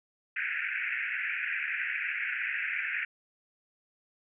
pink band-pass noise, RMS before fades -33 dBFS, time 0.36-3.05 s, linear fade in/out 5 ms, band 1500 to 2600 Hz, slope 96 dB/octave, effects none

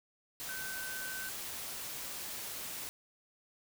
sine tone in noise, 1527 Hz, G6, 46 cents flat, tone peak -41 dBFS, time 0.49-1.29 s, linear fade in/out 0 ms, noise white, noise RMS -42 dBFS, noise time 0.4-2.89 s, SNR -2 dB, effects none

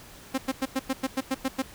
sawtooth tone bursts, 264.8 Hz, C4, 21 cents sharp, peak -20 dBFS, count 10, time 0.34-1.623 s, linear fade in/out 10 ms, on 41 ms, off 97 ms, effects pink hiss -48 dBFS RMS until 1.74 s

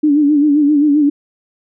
sine tone with vibrato, 293.7 Hz, D4, in tune, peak -8 dBFS, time 0.03-1.1 s, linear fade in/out 10 ms, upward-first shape sine, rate 7.6 Hz, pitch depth 70 cents each way, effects none

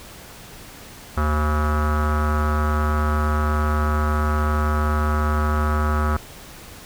square tone with low-pass filter, 75.7 Hz, D#2, 47 cents flat, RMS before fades -20 dBFS, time 1.17-6.17 s, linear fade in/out 5 ms, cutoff 1300 Hz, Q 6.1, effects pink hiss -41 dBFS RMS until 6.85 s

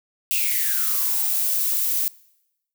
violet noise with high-pass filter sweep, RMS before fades -22 dBFS, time 0.31-2.08 s, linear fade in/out 0 ms, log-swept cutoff 2800 to 250 Hz, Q 9.8, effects noise-tail reverb RT60 0.9 s tail -23 dB re dry

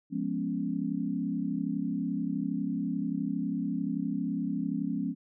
sine chord, C# dominant seventh, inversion first, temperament equal with one note detuned, 174.61 / 207.7 / 245.4 / 277.2 Hz, E#3 / G#3 / B3 / C#4, 0 / 0 / -11 / 0 cents, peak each -35 / -34 / -35 / -33 dBFS, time 0.1-5.15 s, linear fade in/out 50 ms, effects none

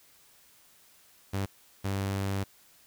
sawtooth tone bursts at uneven times, 98 Hz, G2, in tune, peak -25 dBFS, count 2, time 1.33-1.46 / 1.84-2.44 s, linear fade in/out 10 ms, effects white hiss -60 dBFS RMS until 2.86 s

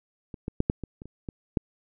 clicks, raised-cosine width 3 ms, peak -25 / -18 / -9 / -9 / -21 / -28 / -29 / -21 / -10 dBFS, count 9, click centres 0.342 / 0.481 / 0.604 / 0.699 / 0.837 / 1.019 / 1.056 / 1.288 / 1.572 s, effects none

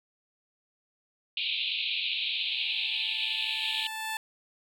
pink band-pass noise, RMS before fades -31 dBFS, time 1.37-3.87 s, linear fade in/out 2 ms, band 2400 to 4100 Hz, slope 96 dB/octave
15% pulse tone with exponential growth, 878 Hz, A5, 4 cents flat, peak -24 dBFS, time 2.1-4.17 s, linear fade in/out 1 ms, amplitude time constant 450 ms
effects none

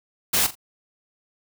white noise with echo, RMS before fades -20 dBFS, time 0.33-0.47 s, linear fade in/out 10 ms, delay 42 ms, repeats 2, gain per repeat -13 dB, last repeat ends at 0.554 s, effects none

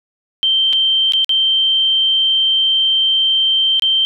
sine tone with dropouts, 3131 Hz, G7, 3 cents flat, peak -11 dBFS, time 0.43-4.05 s, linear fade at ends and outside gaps 0 ms, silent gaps 0.728-0.732 / 1.122-1.135 / 1.245-1.293 / 3.796-3.822 s, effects none

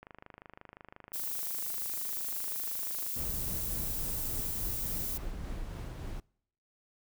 click train, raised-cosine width 0.5 ms, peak -33 dBFS, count 79, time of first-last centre 0.03-3.065 s, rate 25.7 Hz
violet noise, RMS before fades -36 dBFS, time 1.13-5.18 s, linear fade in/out 10 ms
brown noise with tremolo, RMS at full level -38 dBFS, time 3.16-6.2 s, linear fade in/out 2 ms, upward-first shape triangle, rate 3.5 Hz, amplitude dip 30%
effects noise-tail reverb RT60 0.7 s tail -26 dB re dry

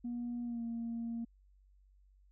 sine tone with pitch glide, 240.1 to 231.9 Hz, B3 to A#3, -49 to -9 cents, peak -35 dBFS, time 0.04-1.25 s, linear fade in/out 10 ms, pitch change -60 cents, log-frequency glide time 0.44-0.62 s, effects tanh soft clip ceiling -33 dBFS + added 48 Hz sine -62 dBFS peak until 2.31 s

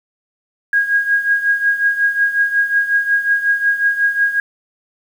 sine tone with tremolo, 1637 Hz, G#6, 25 cents flat, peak -9 dBFS, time 0.73-4.4 s, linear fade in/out 2 ms, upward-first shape triangle, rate 5.5 Hz, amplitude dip 80%, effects 7-bit

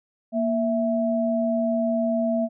sine tone pair together, 234.3 / 659.3 Hz, A#3 / E5, +9 / 0 cents, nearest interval octave + tritone, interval 1791 cents, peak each -23 dBFS, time 0.32-2.49 s, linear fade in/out 50 ms, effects none

